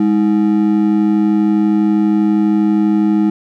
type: ring-modulated tone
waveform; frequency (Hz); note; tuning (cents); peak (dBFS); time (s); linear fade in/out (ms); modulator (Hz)
triangle; 261.6; C4; 0; -5; 0-3.3; 5; 56.2
effects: none